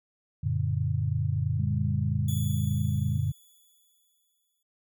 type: chord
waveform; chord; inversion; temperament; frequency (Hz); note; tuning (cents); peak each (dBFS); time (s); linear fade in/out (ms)
sine; Gb augmented; none; just; 92.5 / 115.62 / 144.53; Gb2 / Bb2 / D3; 0 / -14 / -27; -29 / -29 / -29; 0.43-3.32; 10
type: tone with tremolo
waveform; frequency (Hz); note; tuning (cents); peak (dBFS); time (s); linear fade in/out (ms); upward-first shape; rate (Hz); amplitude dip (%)
sine; 200.5; G3; +39; -32; 1.59-3.18; 5; sine; 1.1; 25
type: tone with exponential decay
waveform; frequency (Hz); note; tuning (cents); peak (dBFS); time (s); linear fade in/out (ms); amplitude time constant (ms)
5% pulse; 3423; A7; -48; -29; 2.28-4.63; 5; 510
effects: none